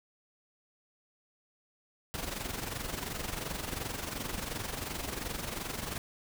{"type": "noise with amplitude modulation", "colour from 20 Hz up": "pink", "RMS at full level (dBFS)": -35, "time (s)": [2.14, 5.98], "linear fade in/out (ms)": 0, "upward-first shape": "sine", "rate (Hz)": 22.8, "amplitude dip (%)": 65, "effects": []}